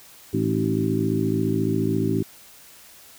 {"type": "harmonic tone with a mistuned harmonic", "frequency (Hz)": 54.4, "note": "A1", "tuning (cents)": -19, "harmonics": [2, 3, 4, 5, 6, 7], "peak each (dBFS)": [-27, -27, -27, -27, -27, -27], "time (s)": [0.33, 2.23], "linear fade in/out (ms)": 10, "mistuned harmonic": 6, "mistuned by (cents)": -49, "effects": ["white hiss -48 dBFS RMS until 3.18 s"]}